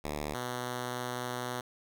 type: tone pair in turn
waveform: 5% pulse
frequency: 74.4 / 123.87 Hz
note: D2 / B2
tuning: +23 / +6 cents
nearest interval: major sixth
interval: 883 cents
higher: second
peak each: -23 / -23 dBFS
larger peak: neither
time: 0.04-0.34 / 0.34-1.61 s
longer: second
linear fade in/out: 5 ms
effects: none